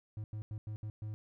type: tone bursts at uneven times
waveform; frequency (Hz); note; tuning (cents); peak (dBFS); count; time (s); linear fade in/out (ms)
triangle; 107.1; A2; -46; -36; 6; 0.17-0.24 / 0.33-0.42 / 0.51-0.58 / 0.67-0.76 / 0.83-0.9 / 1.02-1.14; 0
effects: none